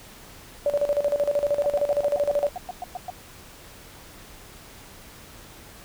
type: tone with tremolo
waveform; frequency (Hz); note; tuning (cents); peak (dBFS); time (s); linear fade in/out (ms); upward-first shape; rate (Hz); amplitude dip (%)
sine; 578; D5; -28; -18; 0.66-2.49; 2; square; 13; 75
type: tone bursts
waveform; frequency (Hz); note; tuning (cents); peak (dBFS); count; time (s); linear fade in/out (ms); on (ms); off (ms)
sine; 726; F#5; -33; -28; 12; 1.64-3.102; 2; 21; 110
effects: pink hiss -46 dBFS RMS until 5.84 s